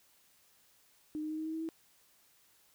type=tone with pitch steps; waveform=sine; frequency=305.7 / 308.7 / 311.8 / 314.8 / 317.9 / 321.1 / 324.3 Hz; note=D#4 / D#4 / D#4 / D#4 / D#4 / E4 / E4; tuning=-30 / -14 / +4 / +20 / +37 / -45 / -28 cents; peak=-35 dBFS; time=1.15-1.689 s; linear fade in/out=0 ms; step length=77 ms; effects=white hiss -67 dBFS RMS until 2.74 s